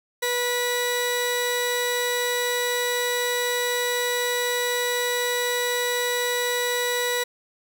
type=tone pair together; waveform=sawtooth; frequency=488 / 1952 Hz; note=B4 / B6; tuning=-21 / -21 cents; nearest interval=2 octaves; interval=2400 cents; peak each=-21 dBFS; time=0.22-7.24 s; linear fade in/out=10 ms; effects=none